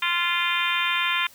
harmonic tone with a mistuned harmonic, 347 Hz, F4, 11 cents flat, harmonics 3 / 4 / 5 / 6 / 7 / 8 / 9 / 10, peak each -28 / -30 / -30 / -30 / -27 / -33 / -30 / -31 dBFS, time 0.02-1.27 s, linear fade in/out 5 ms, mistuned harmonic 10, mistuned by +54 cents, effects white hiss -51 dBFS RMS until 1.34 s

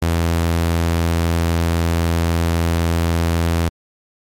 sawtooth tone, 83.8 Hz, E2, 29 cents sharp, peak -11 dBFS, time 0.02-3.69 s, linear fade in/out 5 ms, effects MP3 64 kbps

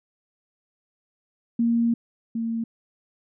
sine tone pair in turn, 233.1 / 228.4 Hz, A#3 / A#3, 0 / -35 cents, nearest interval unison, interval 35 cents, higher first, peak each -18 / -24 dBFS, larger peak first, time 1.59-1.94 / 2.35-2.64 s, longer first, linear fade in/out 5 ms, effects none

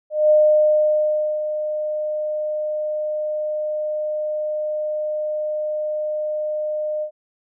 sine tone with ADSR envelope, 609 Hz, D#5, 37 cents flat, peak -10 dBFS, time 0.1-7.11 s, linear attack 200 ms, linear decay 1100 ms, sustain -11 dB, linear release 85 ms, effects none

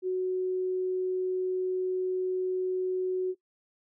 sine tone, 370 Hz, F#4, in tune, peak -26 dBFS, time 0.02-3.35 s, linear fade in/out 50 ms, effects noise-tail reverb RT60 0.1 s tail -20 dB re dry

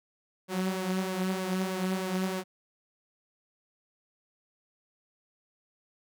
sawtooth tone with flanger, 187 Hz, F#3, 19 cents sharp, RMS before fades -31 dBFS, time 0.48-2.44 s, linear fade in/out 50 ms, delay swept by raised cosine 1.8 to 6.1 ms, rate 3.2 Hz, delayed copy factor +0.55, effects none

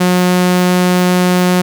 sawtooth tone, 180.5 Hz, F#3, 43 cents flat, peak -5 dBFS, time 0-1.62 s, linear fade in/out 10 ms, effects none

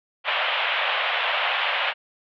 white band-pass noise, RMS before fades -24 dBFS, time 0.24-1.94 s, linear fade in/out 50 ms, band 540 to 3300 Hz, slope 48 dB/octave, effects none

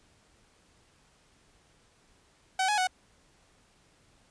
sawtooth tone with pitch steps, 757 / 838 / 741 Hz, F#5 / G#5 / F#5, +39 / +15 / +2 cents, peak -21 dBFS, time 2.59-2.872 s, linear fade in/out 5 ms, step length 94 ms, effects pink hiss -64 dBFS RMS until 4.3 s + resampled to 22050 Hz

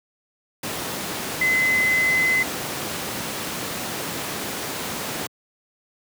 sine tone in noise, 2038 Hz, C7, 46 cents flat, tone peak -17 dBFS, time 1.41-2.43 s, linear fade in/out 5 ms, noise pink, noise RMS -28 dBFS, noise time 0.63-5.27 s, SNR +8 dB, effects high-pass 150 Hz 12 dB/octave

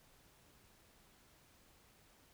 silence, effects pink hiss -67 dBFS RMS until 2.33 s

